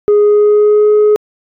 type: tone with pitch glide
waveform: sine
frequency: 414.9 to 421.7 Hz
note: G#4 to G#4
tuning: -2 to +26 cents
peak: -3 dBFS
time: 0.08-1.16 s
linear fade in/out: 0 ms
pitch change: +28 cents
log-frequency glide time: 0.2-0.91 s
effects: tanh soft clip ceiling -4 dBFS